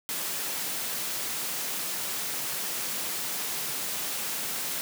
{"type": "high-pass noise", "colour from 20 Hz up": "white", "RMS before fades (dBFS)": -32, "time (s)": [0.09, 4.81], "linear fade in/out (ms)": 0, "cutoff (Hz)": 120, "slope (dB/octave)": 48, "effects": []}